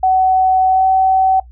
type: tone with pitch glide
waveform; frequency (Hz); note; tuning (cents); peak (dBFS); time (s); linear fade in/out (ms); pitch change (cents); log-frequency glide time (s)
sine; 752 to 759.9; F#5 to F#5; +28 to +46; -9; 0.03-1.4; 5; +18; 0.67-0.86
effects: noise-tail reverb RT60 0.1 s tail -18 dB re dry + added 60 Hz sine -36 dBFS peak until 1.51 s